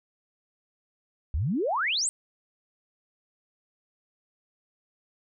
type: exponential sweep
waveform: sine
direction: up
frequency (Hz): 62.7 to 8790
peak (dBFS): -24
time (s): 1.34-2.09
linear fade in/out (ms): 0
effects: none